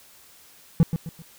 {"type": "tone with echo", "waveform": "triangle", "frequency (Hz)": 164.81, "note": "E3", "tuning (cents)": 0, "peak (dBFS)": -10, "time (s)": [0.8, 0.83], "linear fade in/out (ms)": 0, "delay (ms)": 130, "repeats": 3, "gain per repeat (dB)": -9, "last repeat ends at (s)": 1.22, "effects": ["white hiss -52 dBFS RMS until 1.38 s"]}